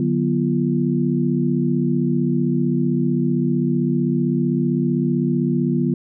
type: tone cluster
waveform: sine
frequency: 147 / 182.6 / 242.6 / 342.8 Hz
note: D3 / F#3 / B3 / F4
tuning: +2 / -23 / -31 / -32 cents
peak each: -22 / -22 / -20 / -25 dBFS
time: 0-5.94 s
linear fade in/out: 2 ms
effects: none